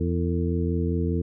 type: harmonic tone with a mistuned harmonic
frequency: 84.9 Hz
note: F2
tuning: 48 cents flat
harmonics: 1 / 2 / 3 / 4 / 5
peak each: -25 / -28 / -30 / -31 / -32 dBFS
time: 0-1.22 s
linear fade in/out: 10 ms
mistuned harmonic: 5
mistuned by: +89 cents
effects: none